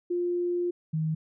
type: tone pair in turn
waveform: sine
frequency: 351.6 / 157.75 Hz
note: F4 / D#3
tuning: +12 / +24 cents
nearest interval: octave + major second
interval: 1388 cents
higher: first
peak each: -25 dBFS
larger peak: neither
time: 0.1-0.71 / 0.93-1.15 s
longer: first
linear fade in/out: 10 ms
effects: none